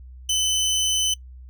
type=tone; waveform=25% pulse; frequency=3030 Hz; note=F#7; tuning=40 cents sharp; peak=-16 dBFS; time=0.29-1.14 s; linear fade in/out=5 ms; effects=noise-tail reverb RT60 0.1 s tail -22 dB re dry + added 63 Hz sine -39 dBFS peak until 1.49 s